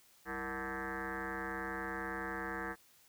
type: tone with frequency modulation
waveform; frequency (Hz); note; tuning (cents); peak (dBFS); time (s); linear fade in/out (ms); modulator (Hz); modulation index
sine; 1020; C6; -44; -37; 0.25-2.76; 50; 138; 6.1
effects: white hiss -65 dBFS RMS until 3.08 s